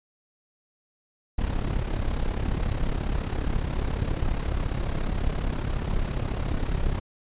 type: noise with amplitude modulation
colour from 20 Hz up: brown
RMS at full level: -23 dBFS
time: 1.38-7 s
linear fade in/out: 10 ms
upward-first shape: sine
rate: 34.5 Hz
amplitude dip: 70%
effects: resampled to 8000 Hz